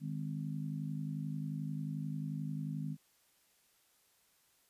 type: harmonic tone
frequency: 51.3 Hz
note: G#1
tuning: 21 cents flat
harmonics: 3 / 4 / 5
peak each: -38 / -43 / -44 dBFS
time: 0-2.97 s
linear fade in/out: 50 ms
effects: white hiss -71 dBFS RMS until 4.69 s + resampled to 32000 Hz